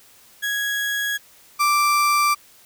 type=tone pair in turn; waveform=35% pulse; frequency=1661.2 / 1174.6 Hz; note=G#6 / D6; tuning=0 / 0 cents; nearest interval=tritone; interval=600 cents; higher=first; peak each=-20 / -14 dBFS; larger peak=second; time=0.42-1.18 / 1.59-2.35 s; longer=neither; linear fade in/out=20 ms; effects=white hiss -51 dBFS RMS until 2.65 s